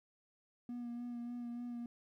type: tone with vibrato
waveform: triangle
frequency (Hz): 240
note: B3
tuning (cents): -49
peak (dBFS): -38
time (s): 0.69-1.86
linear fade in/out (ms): 2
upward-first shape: sine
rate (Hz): 3.4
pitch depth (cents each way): 21
effects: tanh soft clip ceiling -34 dBFS + 13-bit